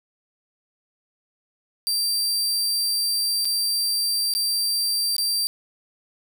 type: tone with dropouts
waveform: sawtooth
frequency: 4699 Hz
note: D8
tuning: in tune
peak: -18 dBFS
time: 1.87-5.47 s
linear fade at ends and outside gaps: 0 ms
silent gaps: 3.448-3.453 / 4.338-4.35 / 5.165-5.182 s
effects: 8-bit